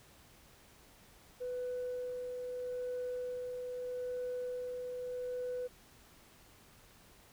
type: tone with tremolo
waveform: sine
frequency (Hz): 497.5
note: B4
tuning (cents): +13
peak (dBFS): -34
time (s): 1.4-5.68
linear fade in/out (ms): 20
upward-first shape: sine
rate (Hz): 0.79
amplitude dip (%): 35
effects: tanh soft clip ceiling -33 dBFS + pink hiss -61 dBFS RMS until 7.32 s